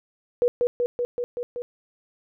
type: tone with echo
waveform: sine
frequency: 485.2 Hz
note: B4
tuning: 31 cents flat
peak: -16 dBFS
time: 0.42-0.48 s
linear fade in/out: 0 ms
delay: 190 ms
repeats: 6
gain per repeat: -2 dB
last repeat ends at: 1.62 s
effects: none